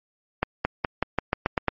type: accelerating click train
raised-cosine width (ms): 0.5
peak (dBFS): -6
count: 9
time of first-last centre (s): 0.43-1.683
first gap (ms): 220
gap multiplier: 0.9
effects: MP3 32 kbps